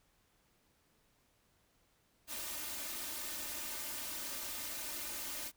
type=noise with comb filter; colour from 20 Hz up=white; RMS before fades=-42 dBFS; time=2.27-5.52 s; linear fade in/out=50 ms; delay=3.3 ms; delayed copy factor=+1; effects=pink hiss -73 dBFS RMS until 5.56 s